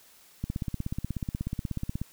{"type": "click train", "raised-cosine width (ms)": 5, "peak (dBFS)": -18, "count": 27, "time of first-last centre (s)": [0.44, 2.016], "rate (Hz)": 16.5, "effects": ["white hiss -57 dBFS RMS until 2.12 s"]}